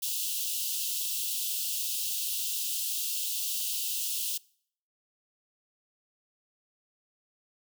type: high-pass noise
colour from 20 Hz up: white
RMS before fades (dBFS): -32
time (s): 0.02-4.38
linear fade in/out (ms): 10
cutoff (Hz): 2700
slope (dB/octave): 96
effects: noise-tail reverb RT60 0.6 s tail -24 dB re dry